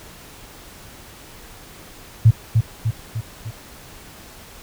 sine tone with echo, 111.8 Hz, A2, 28 cents sharp, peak -6 dBFS, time 2.25-2.31 s, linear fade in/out 10 ms, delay 300 ms, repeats 4, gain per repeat -5 dB, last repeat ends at 3.51 s, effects pink hiss -42 dBFS RMS until 4.62 s

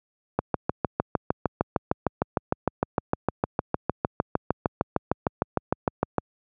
click train, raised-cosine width 1 ms, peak -7 dBFS, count 39, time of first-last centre 0.39-6.183 s, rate 6.56 Hz, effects high-pass 80 Hz 12 dB/octave

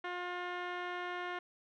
15% pulse tone with low-pass filter, 356.1 Hz, F4, 34 cents sharp, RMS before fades -40 dBFS, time 0.04-1.39 s, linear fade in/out 5 ms, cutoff 2300 Hz, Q 5.5, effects none

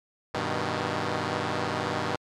5% pulse chord, G augmented, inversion none, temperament equal, 98 / 123.47 / 155.56 Hz, G2 / B2 / D#3, 0 / 0 / 0 cents, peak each -20 dBFS, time 0.34-2.16 s, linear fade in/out 5 ms, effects low-pass 5000 Hz 12 dB/octave + MP3 96 kbps

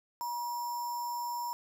sine tone with sample-and-hold, 960 Hz, B5, 49 cents flat, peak -33 dBFS, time 0.21-1.53 s, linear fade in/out 0 ms, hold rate 6300 Hz, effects none

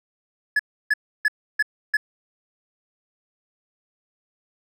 triangle tone bursts, 1706 Hz, G#6, 46 cents sharp, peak -14 dBFS, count 5, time 0.56-1.97 s, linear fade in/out 5 ms, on 34 ms, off 310 ms, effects none

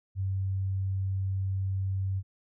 sine tone, 96 Hz, G2, 36 cents flat, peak -27 dBFS, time 0.15-2.23 s, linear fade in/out 50 ms, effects none

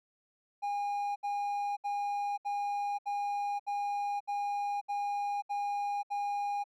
triangle tone bursts, 814 Hz, G#5, 35 cents flat, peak -29 dBFS, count 10, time 0.62-6.641 s, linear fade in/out 20 ms, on 540 ms, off 69 ms, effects none

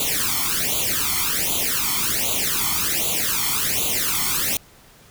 white noise with flanger, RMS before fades -22 dBFS, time 0-4.57 s, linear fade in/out 2 ms, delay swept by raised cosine 0.28 to 0.93 ms, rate 1.3 Hz, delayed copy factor +0.95, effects pink hiss -50 dBFS RMS until 5.1 s

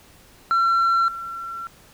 sine tone with level steps, 1357 Hz, E6, 50 cents sharp, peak -13 / -29 dBFS, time 0.51-1.67 s, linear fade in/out 0 ms, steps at 1.08 s, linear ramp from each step 2 ms, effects tanh soft clip ceiling -15 dBFS + pink hiss -51 dBFS RMS until 1.93 s

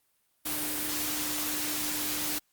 sine tone in noise, 301.1 Hz, D4, 43 cents sharp, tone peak -39 dBFS, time 0.45-2.39 s, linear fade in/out 10 ms, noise white, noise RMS -32 dBFS, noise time 0.45-2.39 s, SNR -10 dB, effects white hiss -72 dBFS RMS until 2.52 s + Opus 32 kbps

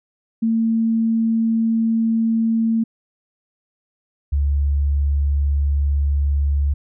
sine tone pair in turn, 225.9 / 71.15 Hz, A3 / C#2, +46 / +46 cents, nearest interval octave + minor sixth, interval 2000 cents, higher first, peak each -15 dBFS, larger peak neither, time 0.42-2.84 / 4.32-6.74 s, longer neither, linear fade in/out 10 ms, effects none

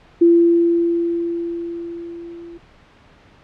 sine tone with level ramp, 340 Hz, F4, 46 cents flat, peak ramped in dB -7 to -34 dBFS, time 0.21-2.58 s, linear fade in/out 10 ms, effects pink hiss -49 dBFS RMS until 3.43 s + low-pass 3000 Hz 12 dB/octave

